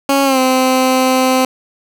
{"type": "tone with pitch glide", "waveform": "15% pulse", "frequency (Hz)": [275.9, 258.9], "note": ["C#4", "C4"], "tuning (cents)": [-8, -18], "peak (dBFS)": -4, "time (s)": [0.09, 1.45], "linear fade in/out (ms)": 2, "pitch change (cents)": -110, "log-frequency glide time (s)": [0.24, 0.39], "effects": []}